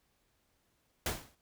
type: noise with exponential decay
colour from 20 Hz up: pink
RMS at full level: -30 dBFS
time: 1.06-1.35 s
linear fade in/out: 2 ms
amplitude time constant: 62 ms
effects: pink hiss -75 dBFS RMS until 1.41 s